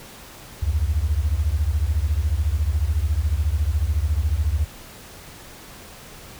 sine beating tone pair, 69.3 / 83.3 Hz, C#2 / E2, 0 / +19 cents, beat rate 14 Hz, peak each -20 / -21 dBFS, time 0.62-4.65 s, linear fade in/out 10 ms, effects tanh soft clip ceiling -11 dBFS + pink hiss -42 dBFS RMS until 6.39 s

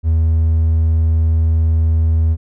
triangle tone, 80.7 Hz, E2, 36 cents flat, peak -8 dBFS, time 0.03-2.37 s, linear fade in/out 50 ms, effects tanh soft clip ceiling -4 dBFS

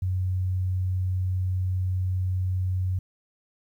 sine tone, 92.5 Hz, F#2, in tune, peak -23 dBFS, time 0.02-2.99 s, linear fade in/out 5 ms, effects 10-bit

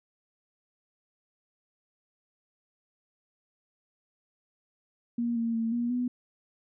sine tone with pitch steps, 236.4 / 230.4 / 227 / 238.3 / 246.9 Hz, A#3 / A#3 / A#3 / A#3 / B3, +24 / -20 / -46 / +38 / 0 cents, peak -26 dBFS, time 5.18-6.08 s, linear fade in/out 5 ms, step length 180 ms, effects none

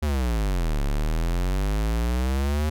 square exponential two-way sweep, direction down then up, 77.78 to 34.65 to 77.78 Hz, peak -22 dBFS, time 0.02-2.7 s, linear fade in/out 10 ms, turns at 0.82 s, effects none

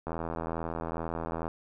click train, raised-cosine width 1 ms, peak -20 dBFS, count 117, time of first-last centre 0.07-1.479 s, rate 82.3 Hz, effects none

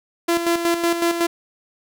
sawtooth tone with tremolo, 340 Hz, F4, 46 cents flat, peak -12 dBFS, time 0.28-1.27 s, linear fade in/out 10 ms, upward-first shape square, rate 5.4 Hz, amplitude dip 55%, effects none

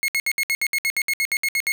40% pulse tone bursts, 2168 Hz, C#7, 39 cents flat, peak -18 dBFS, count 15, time 0.03-1.72 s, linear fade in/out 0 ms, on 52 ms, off 65 ms, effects none

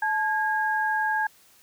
sine tone pair together, 865.6 / 1634 Hz, A5 / G#6, -29 / -29 cents, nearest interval major seventh, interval 1100 cents, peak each -25 dBFS, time 0.02-1.27 s, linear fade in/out 5 ms, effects white hiss -57 dBFS RMS until 1.62 s

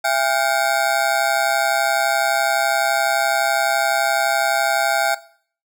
25% pulse ring-modulated tone, 740 Hz, F#5, in tune, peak -10 dBFS, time 0.04-5.15 s, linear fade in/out 10 ms, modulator 65.9 Hz, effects noise-tail reverb RT60 0.5 s tail -17 dB re dry

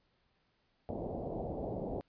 white low-pass noise, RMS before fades -39 dBFS, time 0.89-2.01 s, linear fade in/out 0 ms, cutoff 730 Hz, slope 48 dB/octave, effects pink hiss -75 dBFS RMS until 2.08 s + resampled to 11025 Hz

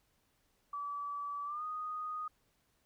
sine tone with pitch glide, 1151 to 1240.8 Hz, D6 to D#6, -35 to -5 cents, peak -37 dBFS, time 0.73-2.28 s, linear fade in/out 5 ms, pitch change +130 cents, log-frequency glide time 1.45-1.64 s, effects pink hiss -75 dBFS RMS until 2.85 s

